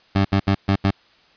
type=tone bursts at uneven times; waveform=20% pulse; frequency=98 Hz; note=G2; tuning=in tune; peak=-10 dBFS; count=5; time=0.15-0.25 / 0.32-0.4 / 0.47-0.55 / 0.68-0.76 / 0.84-0.91 s; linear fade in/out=10 ms; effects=white hiss -55 dBFS RMS until 1.36 s + resampled to 11025 Hz